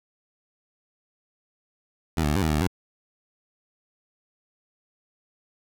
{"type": "tone with pitch steps", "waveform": "15% pulse", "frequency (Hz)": [81, 73.8, 74.4, 98.1, 79.6, 76.1, 75.1, 91.7], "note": ["E2", "D2", "D2", "G2", "D#2", "D#2", "D2", "F#2"], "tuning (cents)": [-30, 9, 23, 2, 40, -38, 39, -15], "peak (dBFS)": -15, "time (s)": [2.17, 2.674], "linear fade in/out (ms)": 5, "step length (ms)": 63, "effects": []}